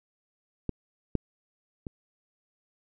clicks, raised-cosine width 3 ms, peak -16 / -12 / -23 dBFS, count 3, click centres 0.693 / 1.153 / 1.868 s, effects none

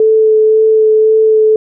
sine tone with vibrato, 436.4 Hz, A4, 14 cents flat, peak -5 dBFS, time 0-1.56 s, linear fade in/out 2 ms, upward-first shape sine, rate 1.9 Hz, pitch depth 11 cents each way, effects none

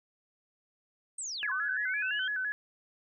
sine linear two-way sweep, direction down then up, 8590 to 1003 to 3238 Hz, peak -35 dBFS, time 1.18-2.28 s, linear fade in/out 5 ms, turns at 1.5 s
sine tone with vibrato, 1600 Hz, G6, 35 cents sharp, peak -30 dBFS, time 1.43-2.52 s, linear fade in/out 0 ms, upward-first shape square, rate 5.9 Hz, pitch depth 94 cents each way
effects none

